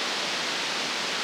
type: band-pass noise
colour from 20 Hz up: white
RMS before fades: -29 dBFS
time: 0-1.23 s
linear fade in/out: 0 ms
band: 180 to 5000 Hz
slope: 24 dB/octave
effects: none